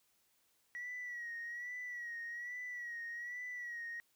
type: tone with vibrato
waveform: sine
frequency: 1923 Hz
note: B6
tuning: 47 cents flat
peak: -40 dBFS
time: 0.75-4 s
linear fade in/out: 0 ms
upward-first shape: sine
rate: 1.2 Hz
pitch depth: 57 cents each way
effects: tanh soft clip ceiling -38 dBFS + white hiss -75 dBFS RMS until 4.15 s